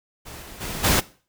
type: noise with level steps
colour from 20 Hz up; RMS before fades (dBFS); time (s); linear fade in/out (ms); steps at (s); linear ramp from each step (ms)
pink; -39 / -41 / -31 / -18; 0.25-1.01; 20; 0.41 / 0.6 / 0.83; 20
effects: noise-tail reverb RT60 0.4 s tail -19 dB re dry